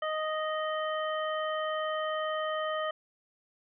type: harmonic tone with a mistuned harmonic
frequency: 622.3 Hz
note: D#5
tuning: in tune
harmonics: 1 / 2 / 3 / 5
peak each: -32 / -34 / -39 / -42 dBFS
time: 0.02-2.91 s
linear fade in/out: 5 ms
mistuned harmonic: 5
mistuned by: -19 cents
effects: none